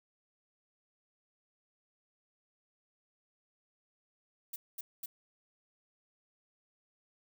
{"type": "noise bursts", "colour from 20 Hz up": "violet", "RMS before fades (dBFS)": -41, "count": 3, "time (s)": [4.53, 5.06], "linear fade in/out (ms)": 5, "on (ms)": 30, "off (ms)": 220, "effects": []}